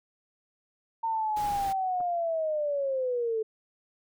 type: linear sweep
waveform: sine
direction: down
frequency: 914 to 433.1 Hz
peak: -26 dBFS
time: 1.03-3.43 s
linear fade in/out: 10 ms
type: noise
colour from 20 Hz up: pink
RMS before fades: -41 dBFS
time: 1.36-1.73 s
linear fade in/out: 10 ms
type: clicks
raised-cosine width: 1 ms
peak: -33 dBFS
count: 2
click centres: 2.003 / 2.01 s
effects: none